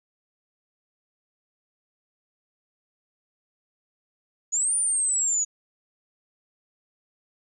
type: linear two-way sweep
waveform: sine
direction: up then down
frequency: 6730 to 9397 to 6730 Hz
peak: -21 dBFS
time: 4.52-5.45 s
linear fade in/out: 20 ms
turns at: 4.75 s
effects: none